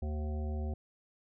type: harmonic tone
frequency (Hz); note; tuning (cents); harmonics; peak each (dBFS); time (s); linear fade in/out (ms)
75.6; D#2; -49; 1 / 3 / 5 / 7 / 9 / 10; -33 / -43 / -47 / -50 / -52 / -53; 0.02-0.74; 5
effects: none